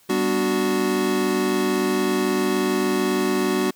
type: chord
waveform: square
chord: G major seventh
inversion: none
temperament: equal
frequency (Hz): 196 / 246.9 / 293.7 / 370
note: G3 / B3 / D4 / F#4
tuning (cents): 0 / 0 / 0 / 0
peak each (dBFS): -27 / -27 / -27 / -23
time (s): 0.09-3.71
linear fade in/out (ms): 10
effects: white hiss -56 dBFS RMS until 3.75 s